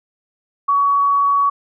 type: tone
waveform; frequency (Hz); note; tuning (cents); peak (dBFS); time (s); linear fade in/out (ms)
sine; 1127; C#6; +28; -12; 0.68-1.5; 10
effects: none